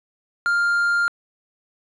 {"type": "tone", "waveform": "triangle", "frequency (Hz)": 1400, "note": "F6", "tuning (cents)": 4, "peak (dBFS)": -15, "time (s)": [0.46, 1.08], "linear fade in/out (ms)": 0, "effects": ["resampled to 24000 Hz"]}